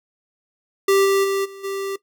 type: tone with level steps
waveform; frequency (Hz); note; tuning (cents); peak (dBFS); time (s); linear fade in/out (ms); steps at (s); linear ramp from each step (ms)
square; 392; G4; 0; -14 / -16 / -20 / -37 / -25; 0.88-1.96; 5; 1.04 / 1.23 / 1.44 / 1.63; 20
effects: noise-tail reverb RT60 0.1 s tail -17 dB re dry